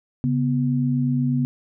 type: tone pair together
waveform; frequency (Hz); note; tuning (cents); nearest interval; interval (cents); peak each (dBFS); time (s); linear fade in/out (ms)
sine; 138.59 / 246.9; C#3 / B3; 0 / 0; minor seventh; 1000; -21; 0.24-1.45; 0
effects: none